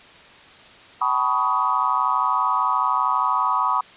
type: tone cluster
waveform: sine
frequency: 763 / 883 / 988 / 1120 / 1253 Hz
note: G5 / A5 / B5 / C#6 / D#6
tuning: -47 / +6 / 0 / +18 / +12 cents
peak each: -29 / -28 / -22 / -23 / -24 dBFS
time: 1.01-3.81 s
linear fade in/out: 5 ms
effects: white hiss -46 dBFS RMS until 3.96 s + resampled to 8000 Hz